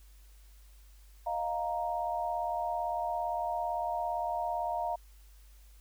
sine chord, Eb suspended second, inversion none, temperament just, 622.3 / 700 / 933.4 Hz, Eb5 / F5 / Bb5, 0 / +4 / +2 cents, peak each -38 / -33 / -35 dBFS, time 1.26-4.96 s, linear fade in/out 10 ms, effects added 50 Hz sine -53 dBFS peak until 5.8 s + white hiss -65 dBFS RMS until 5.8 s

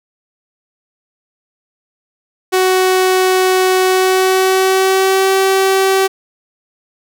sawtooth tone with pitch glide, 372.7 to 384.3 Hz, F#4 to G4, +13 to -34 cents, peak -6 dBFS, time 2.52-6.08 s, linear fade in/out 20 ms, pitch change +53 cents, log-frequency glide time 3.83-5.33 s, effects none

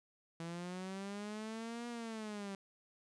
sawtooth linear two-way sweep, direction up then down, 164.81 to 240 to 193.9 Hz, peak -38 dBFS, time 0.4-2.55 s, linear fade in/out 2 ms, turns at 1.88 s, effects resampled to 22050 Hz

